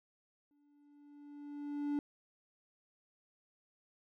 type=tone with exponential growth; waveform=triangle; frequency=290 Hz; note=D4; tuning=22 cents flat; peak=-29 dBFS; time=0.51-1.99 s; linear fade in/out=1 ms; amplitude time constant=320 ms; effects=none